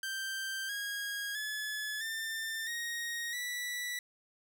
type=tone with pitch steps; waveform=sawtooth; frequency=1568 / 1639.3 / 1713.9 / 1791.8 / 1873.3 / 1958.5 Hz; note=G6 / G#6 / A6 / A6 / A#6 / B6; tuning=0 / -23 / -46 / +31 / +8 / -15 cents; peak=-32 dBFS; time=0.03-3.99 s; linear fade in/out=2 ms; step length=660 ms; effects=none